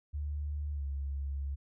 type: tone with pitch glide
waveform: sine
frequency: 73.42 to 69.54 Hz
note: D2 to C#2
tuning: 0 to +6 cents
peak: -33 dBFS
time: 0.13-1.56 s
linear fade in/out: 20 ms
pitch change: -94 cents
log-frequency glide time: 0.73-0.84 s
effects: none